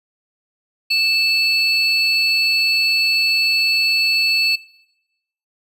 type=tone pair together; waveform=triangle; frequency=2637 / 4424 Hz; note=E7 / C#8; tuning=0 / -4 cents; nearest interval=major sixth; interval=896 cents; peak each=-16 dBFS; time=0.9-4.56 s; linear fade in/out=10 ms; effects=noise-tail reverb RT60 0.9 s tail -20 dB re dry + resampled to 32000 Hz